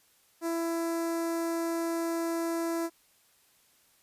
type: tone with notch filter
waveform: sawtooth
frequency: 333.3 Hz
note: E4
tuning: 19 cents sharp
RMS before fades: -31 dBFS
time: 0.41-2.9 s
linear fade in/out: 50 ms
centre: 3100 Hz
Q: 0.64
effects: white hiss -65 dBFS RMS until 4.02 s + resampled to 32000 Hz